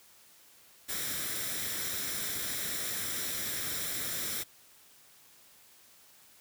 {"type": "noise with comb filter", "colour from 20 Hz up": "white", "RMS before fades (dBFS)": -35, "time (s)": [0.88, 4.44], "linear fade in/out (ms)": 20, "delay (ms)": 0.54, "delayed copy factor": 0.55, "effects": ["white hiss -59 dBFS RMS until 6.4 s", "high-pass 60 Hz 12 dB/octave"]}